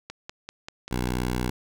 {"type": "click train", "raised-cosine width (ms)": 0.2, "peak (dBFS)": -19, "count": 6, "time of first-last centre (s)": [0.1, 1.075], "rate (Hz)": 5.13}
{"type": "tone", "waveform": "10% pulse", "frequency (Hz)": 61.74, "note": "B1", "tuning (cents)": 0, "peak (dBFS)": -17, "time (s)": [0.91, 1.5], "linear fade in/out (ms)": 5}
{"effects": []}